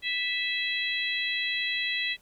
harmonic tone with a mistuned harmonic, 659.3 Hz, E5, in tune, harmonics 3 / 4 / 5 / 6, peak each -31 / -32 / -33 / -34 dBFS, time 0.02-2.17 s, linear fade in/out 50 ms, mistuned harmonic 4, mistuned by -16 cents, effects pink hiss -62 dBFS RMS until 2.21 s

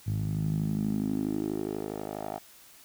10% pulse tone with band-pass filter sweep, 52.2 Hz, G#1, 10 cents sharp, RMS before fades -31 dBFS, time 0.06-2.39 s, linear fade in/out 20 ms, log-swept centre 110 to 690 Hz, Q 3.6, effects white hiss -54 dBFS RMS until 2.84 s

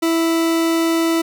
40% pulse tone, 329.6 Hz, E4, in tune, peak -14 dBFS, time 0.02-1.22 s, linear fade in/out 10 ms, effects none

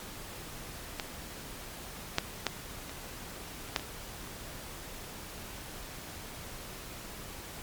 clicks, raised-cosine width 0.2 ms, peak -15 / -8 / -10 / -26 / -29 / -9 / -23 dBFS, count 7, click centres 0.998 / 2.184 / 2.467 / 2.895 / 3.688 / 3.762 / 3.796 s, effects pink hiss -44 dBFS RMS until 7.62 s + MP3 96 kbps

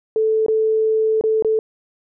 sine tone with dropouts, 438.8 Hz, A4, 5 cents flat, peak -14 dBFS, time 0.16-1.59 s, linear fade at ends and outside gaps 1 ms, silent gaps 0.463-0.483 / 1.211-1.238 / 1.424-1.447 s, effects none

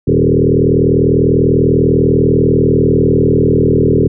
sine tone with frequency modulation, 270 Hz, C#4, 45 cents flat, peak -7 dBFS, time 0.07-4.08 s, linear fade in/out 10 ms, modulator 40.1 Hz, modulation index 4.6, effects none

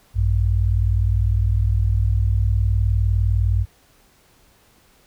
sine tone pair together, 58.33 / 98 Hz, A#1 / G2, +2 / 0 cents, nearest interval major sixth, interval 898 cents, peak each -18 dBFS, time 0.14-3.66 s, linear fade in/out 50 ms, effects pink hiss -56 dBFS RMS until 5.06 s

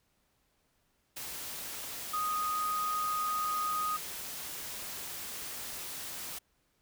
sine tone in noise, 1244.5 Hz, D#6, in tune, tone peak -30 dBFS, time 2.13-3.97 s, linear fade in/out 10 ms, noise white, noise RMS -41 dBFS, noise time 1.16-6.39 s, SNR +8 dB, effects pink hiss -74 dBFS RMS until 6.81 s

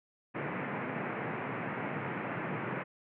pink band-pass noise, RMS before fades -37 dBFS, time 0.34-2.84 s, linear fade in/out 20 ms, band 120 to 2400 Hz, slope 48 dB/octave, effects none

